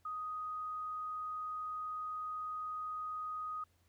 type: tone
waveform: sine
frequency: 1248 Hz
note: D#6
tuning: 5 cents sharp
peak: -38 dBFS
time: 0.05-3.64 s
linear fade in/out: 5 ms
effects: added 86 Hz sine -70 dBFS peak until 3.88 s + pink hiss -75 dBFS RMS until 3.88 s